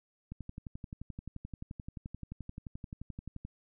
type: click train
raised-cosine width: 5 ms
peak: -29 dBFS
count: 37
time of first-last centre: 0.32-3.45 s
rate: 11.5 Hz
effects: none